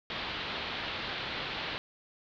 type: low-pass noise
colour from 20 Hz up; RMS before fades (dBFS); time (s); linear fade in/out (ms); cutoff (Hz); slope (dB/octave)
white; -37; 0.1-1.78; 0; 4100; 48
effects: none